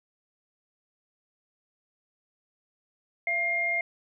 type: tone pair together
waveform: sine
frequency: 678.8 / 2121 Hz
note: F5 / C7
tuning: -49 / +23 cents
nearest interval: octave + minor sixth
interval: 1972 cents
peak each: -33 / -25 dBFS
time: 3.27-3.81 s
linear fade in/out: 2 ms
effects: none